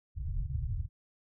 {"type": "low-pass noise", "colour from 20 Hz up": "pink", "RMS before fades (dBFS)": -34, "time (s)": [0.15, 0.89], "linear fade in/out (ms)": 50, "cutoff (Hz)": 140, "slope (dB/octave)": 96, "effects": []}